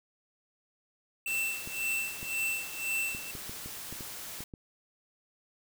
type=tone with tremolo; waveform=square; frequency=2677 Hz; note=E7; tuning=26 cents sharp; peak=-29 dBFS; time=1.26-3.31 s; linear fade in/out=2 ms; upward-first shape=sine; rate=1.9 Hz; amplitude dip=85%
type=noise; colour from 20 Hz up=white; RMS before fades=-42 dBFS; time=1.27-4.44 s; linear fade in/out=5 ms
type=clicks; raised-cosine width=3 ms; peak=-30 dBFS; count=10; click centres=1.675 / 2.229 / 3.149 / 3.352 / 3.495 / 3.66 / 3.926 / 4.008 / 4.406 / 4.538 s
effects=none